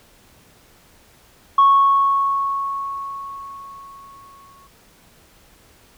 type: tone with exponential decay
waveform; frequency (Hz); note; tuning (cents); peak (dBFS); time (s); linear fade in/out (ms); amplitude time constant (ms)
sine; 1104; C#6; -7; -7; 1.58-4.67; 5; 670
effects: tanh soft clip ceiling -6 dBFS + pink hiss -52 dBFS RMS until 5.97 s